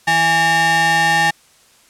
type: ring-modulated tone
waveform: 45% pulse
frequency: 493.9 Hz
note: B4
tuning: in tune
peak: -9 dBFS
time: 0.07-1.31 s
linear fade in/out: 10 ms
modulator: 1320 Hz
effects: white hiss -51 dBFS RMS until 1.89 s + low-pass 10000 Hz 12 dB/octave